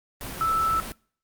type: tone in noise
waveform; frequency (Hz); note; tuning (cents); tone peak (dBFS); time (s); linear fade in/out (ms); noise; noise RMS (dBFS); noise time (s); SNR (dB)
sine; 1318.5; E6; 0; -21; 0.41-0.8; 0; pink; -35; 0.21-0.92; +11
effects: noise-tail reverb RT60 0.5 s tail -24 dB re dry + Opus 32 kbps